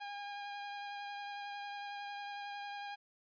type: tone with vibrato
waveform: sawtooth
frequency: 812 Hz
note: G#5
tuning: 39 cents flat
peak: -38 dBFS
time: 0-2.96 s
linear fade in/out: 20 ms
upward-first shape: sine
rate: 11 Hz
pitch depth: 12 cents each way
effects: resampled to 11025 Hz + 13-bit